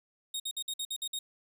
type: tone bursts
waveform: sawtooth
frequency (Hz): 3727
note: A#7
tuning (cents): -1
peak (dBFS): -30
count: 8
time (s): 0.34-1.19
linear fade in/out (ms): 5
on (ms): 59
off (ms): 54
effects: none